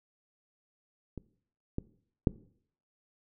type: clicks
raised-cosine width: 3 ms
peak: -26 / -19 / -10 dBFS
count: 3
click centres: 1.177 / 1.784 / 2.272 s
effects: noise-tail reverb RT60 0.6 s tail -20 dB re dry